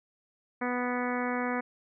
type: harmonic tone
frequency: 246.9 Hz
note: B3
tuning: in tune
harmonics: 1 / 2 / 3 / 4 / 5 / 6 / 7 / 8 / 9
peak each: -32 / -35 / -37 / -38 / -39 / -40 / -40 / -41 / -42 dBFS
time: 0.61-1.61 s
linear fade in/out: 10 ms
effects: none